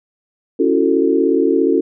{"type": "chord", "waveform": "sine", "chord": "F# minor seventh", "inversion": "second", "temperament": "just", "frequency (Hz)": [277.5, 333, 370, 444], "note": ["C#4", "E4", "F#4", "A4"], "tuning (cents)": [2, 18, 0, 16], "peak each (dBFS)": -17, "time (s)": [0.59, 1.81], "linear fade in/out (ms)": 10, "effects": []}